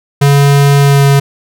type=tone with pitch glide; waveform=square; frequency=141.3 to 139.68 Hz; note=C#3 to C#3; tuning=+34 to +14 cents; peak=-5 dBFS; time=0.21-1.2 s; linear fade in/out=10 ms; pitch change=-20 cents; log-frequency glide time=0.78-1.05 s; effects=none